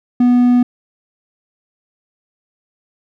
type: tone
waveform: triangle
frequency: 245.5 Hz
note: B3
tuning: 10 cents flat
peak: -6 dBFS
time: 0.2-0.63 s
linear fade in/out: 5 ms
effects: none